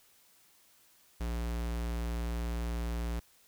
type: tone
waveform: square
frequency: 58.27 Hz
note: A#1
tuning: in tune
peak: -33 dBFS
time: 1.2-3.2 s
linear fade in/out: 10 ms
effects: white hiss -64 dBFS RMS until 3.47 s